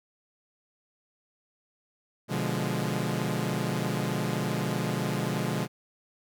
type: chord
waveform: sawtooth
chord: B diminished seventh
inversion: none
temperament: equal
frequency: 123.47 / 146.83 / 174.61 / 207.7 Hz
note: B2 / D3 / F3 / Ab3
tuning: 0 / 0 / 0 / 0 cents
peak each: -29 dBFS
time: 2.28-5.68 s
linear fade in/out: 50 ms
effects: none